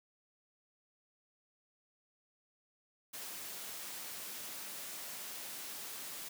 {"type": "high-pass noise", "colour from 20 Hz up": "white", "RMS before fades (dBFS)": -45, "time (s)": [3.13, 6.29], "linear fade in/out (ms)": 10, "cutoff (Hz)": 160, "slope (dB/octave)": 12, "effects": []}